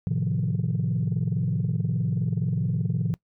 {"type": "chord", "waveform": "sine", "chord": "F dominant seventh", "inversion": "first", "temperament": "equal", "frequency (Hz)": [110, 130.81, 155.56, 174.61], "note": ["A2", "C3", "Eb3", "F3"], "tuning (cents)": [0, 0, 0, 0], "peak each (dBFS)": -27, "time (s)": [0.07, 3.14], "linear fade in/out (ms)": 0, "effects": ["noise-tail reverb RT60 0.1 s tail -22 dB re dry", "tanh soft clip ceiling -17 dBFS"]}